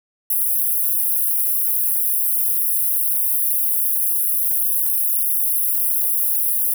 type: high-pass noise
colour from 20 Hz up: white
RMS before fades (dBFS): -19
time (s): 0.3-6.74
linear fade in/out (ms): 5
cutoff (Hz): 10000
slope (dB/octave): 96
effects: none